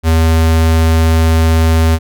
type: tone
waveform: square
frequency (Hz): 81.1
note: E2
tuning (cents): -28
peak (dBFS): -8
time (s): 0.03-1.99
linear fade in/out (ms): 50
effects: none